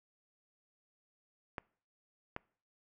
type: clicks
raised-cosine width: 0.5 ms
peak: -23 dBFS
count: 2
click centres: 1.582 / 2.364 s
effects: noise-tail reverb RT60 0.5 s tail -25 dB re dry